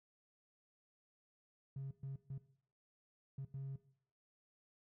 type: tone bursts at uneven times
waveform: triangle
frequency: 136 Hz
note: C#3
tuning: 33 cents flat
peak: -38 dBFS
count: 5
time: 1.76-1.91 / 2.03-2.16 / 2.3-2.38 / 3.38-3.45 / 3.54-3.76 s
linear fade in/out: 5 ms
effects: noise-tail reverb RT60 0.6 s tail -19 dB re dry + tanh soft clip ceiling -39 dBFS